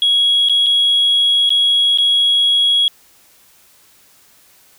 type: tone with dropouts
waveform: sine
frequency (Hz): 3322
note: G#7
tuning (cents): 0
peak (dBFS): -9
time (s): 0.02-2.88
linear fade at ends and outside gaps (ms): 1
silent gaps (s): 0.487-0.496 / 0.662-0.666 / 1.493-1.504 / 1.975-1.985
effects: tanh soft clip ceiling -7 dBFS + white hiss -50 dBFS RMS until 4.78 s